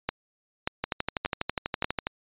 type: two click trains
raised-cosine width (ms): 0.3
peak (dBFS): -11 / -10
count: 16 / 4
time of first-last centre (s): 0.84-2.07 / 0.09-1.844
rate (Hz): 12.2 / 1.71
effects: resampled to 8000 Hz